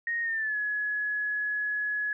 sine tone with pitch glide, 1864.7 to 1690.3 Hz, A#6 to G#6, 0 to +30 cents, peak -27 dBFS, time 0.07-2.13 s, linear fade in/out 2 ms, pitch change -170 cents, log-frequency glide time 0.22-0.57 s, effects none

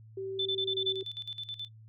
sine tone with pitch glide, 385.5 to 382.4 Hz, G4 to G4, -29 to -43 cents, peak -34 dBFS, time 0.17-1.03 s, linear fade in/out 5 ms, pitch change -14 cents, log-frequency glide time 0.46-0.85 s
sine tone bursts, 3526 Hz, A7, 3 cents sharp, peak -28 dBFS, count 6, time 0.39-0.926 s, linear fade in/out 5 ms, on 66 ms, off 28 ms
sine tone with tremolo, 3522 Hz, A7, 1 cent sharp, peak -35 dBFS, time 0.85-1.69 s, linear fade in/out 20 ms, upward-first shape square, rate 9.4 Hz, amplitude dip 80%
effects noise-tail reverb RT60 0.1 s tail -25 dB re dry + added 110 Hz sine -50 dBFS peak until 1.88 s

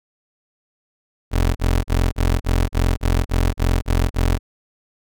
25% pulse tone bursts, 43.65 Hz, F1, in tune, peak -11 dBFS, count 11, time 1.31-4.39 s, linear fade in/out 50 ms, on 250 ms, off 33 ms, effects none

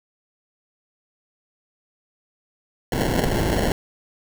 pink noise with sample-and-hold, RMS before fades -21 dBFS, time 2.92-3.72 s, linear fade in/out 2 ms, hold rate 1225 Hz, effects none

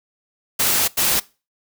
white noise bursts at uneven times, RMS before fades -18 dBFS, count 2, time 0.59-0.88 / 0.97-1.2 s, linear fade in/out 10 ms, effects noise-tail reverb RT60 0.3 s tail -21 dB re dry

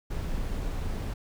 brown noise, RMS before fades -31 dBFS, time 0.1-1.14 s, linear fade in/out 10 ms, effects none

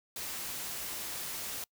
white noise, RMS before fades -39 dBFS, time 0.16-1.64 s, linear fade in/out 2 ms, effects noise-tail reverb RT60 0.1 s tail -26 dB re dry

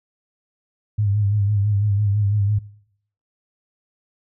sine tone with vibrato, 102.5 Hz, G#2, 22 cents flat, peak -16 dBFS, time 0.98-2.59 s, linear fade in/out 10 ms, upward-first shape sine, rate 6 Hz, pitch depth 63 cents each way, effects noise-tail reverb RT60 0.7 s tail -21 dB re dry

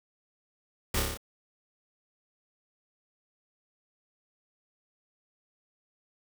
pink noise with echo, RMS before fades -29 dBFS, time 0.94-1 s, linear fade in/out 5 ms, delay 29 ms, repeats 6, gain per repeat -2 dB, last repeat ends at 1.174 s, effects none

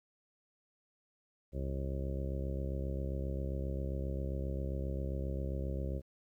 harmonic tone, 67.5 Hz, C#2, 45 cents flat, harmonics 1 / 2 / 3 / 4 / 5 / 6 / 7 / 8 / 9, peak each -36 / -41 / -45 / -51 / -47 / -48 / -53 / -46 / -54 dBFS, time 1.52-6.02 s, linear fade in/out 50 ms, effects 12-bit

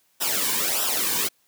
white noise with flanger, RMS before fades -24 dBFS, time 0.2-1.29 s, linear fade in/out 20 ms, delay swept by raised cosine 0.45 to 1.55 ms, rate 1.6 Hz, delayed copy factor -0.8, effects white hiss -65 dBFS RMS until 1.47 s + high-pass 100 Hz 12 dB/octave

